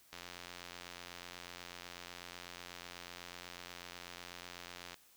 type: click train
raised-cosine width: 0.2 ms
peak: -29 dBFS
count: 425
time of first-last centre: 0.13-4.943 s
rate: 88.1 Hz
effects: white hiss -65 dBFS RMS until 5.16 s